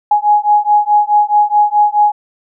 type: beating tone pair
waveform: sine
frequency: 832 / 836.7 Hz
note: G#5 / G#5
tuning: +3 / +13 cents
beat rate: 4.7 Hz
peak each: -11 dBFS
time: 0.11-2.12 s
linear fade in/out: 5 ms
effects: none